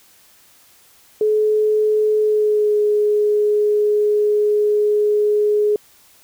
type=tone with pitch glide; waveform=sine; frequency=427.7 to 418.9 Hz; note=A4 to G#4; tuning=-49 to +15 cents; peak=-13 dBFS; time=1.21-5.76 s; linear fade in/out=2 ms; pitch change=-36 cents; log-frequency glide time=2.2-2.78 s; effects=white hiss -51 dBFS RMS until 6.23 s